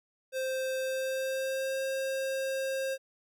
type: tone with pitch glide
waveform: square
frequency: 523.3 to 534 Hz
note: C5 to C5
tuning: 0 to +35 cents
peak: -31 dBFS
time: 0.32-2.98 s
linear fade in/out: 50 ms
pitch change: +35 cents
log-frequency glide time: 0.79-1.82 s
effects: none